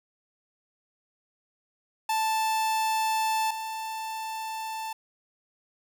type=tone pair in turn; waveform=45% pulse; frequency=880 / 884 Hz; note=A5 / A5; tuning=0 / +8 cents; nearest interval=unison; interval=8 cents; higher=second; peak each=-24 / -32 dBFS; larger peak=first; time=2.09-3.51 / 3.51-4.93 s; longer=neither; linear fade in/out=5 ms; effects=none